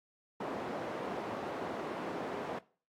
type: band-pass noise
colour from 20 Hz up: white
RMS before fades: -39 dBFS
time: 0.4-2.59 s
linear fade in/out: 5 ms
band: 210 to 730 Hz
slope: 12 dB/octave
effects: noise-tail reverb RT60 0.4 s tail -20 dB re dry + AAC 64 kbps